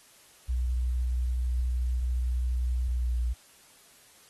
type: tone with pitch glide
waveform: sine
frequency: 61.74 to 59.88 Hz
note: B1 to A#1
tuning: 0 to +47 cents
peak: -25 dBFS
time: 0.48-3.34 s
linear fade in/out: 20 ms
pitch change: -53 cents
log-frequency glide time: 2.89-3.21 s
effects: white hiss -57 dBFS RMS until 4.29 s + AAC 32 kbps